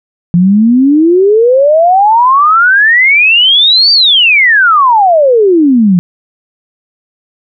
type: exponential two-way sweep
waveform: sine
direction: up then down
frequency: 169.6 to 4699 to 169.6 Hz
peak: -3 dBFS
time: 0.34-5.99 s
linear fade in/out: 0 ms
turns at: 3.92 s
effects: none